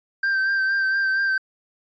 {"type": "tone with vibrato", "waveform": "triangle", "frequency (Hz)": 1568, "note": "G6", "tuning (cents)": 0, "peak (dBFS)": -17, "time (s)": [0.23, 1.38], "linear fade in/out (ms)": 5, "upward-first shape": "sine", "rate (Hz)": 4.3, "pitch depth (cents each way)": 27, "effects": ["resampled to 16000 Hz"]}